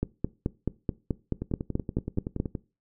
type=two click trains; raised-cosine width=3 ms; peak=-18 / -13 dBFS; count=13 / 12; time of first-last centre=1.42-2.552 / 0.03-2.401 s; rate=10.6 / 4.64 Hz; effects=noise-tail reverb RT60 0.3 s tail -20 dB re dry